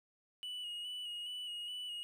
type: tone with vibrato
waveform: triangle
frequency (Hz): 2923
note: F#7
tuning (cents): -22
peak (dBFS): -39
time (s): 0.43-2.03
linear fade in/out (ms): 0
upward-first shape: square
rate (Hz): 2.4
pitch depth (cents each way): 26
effects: 13-bit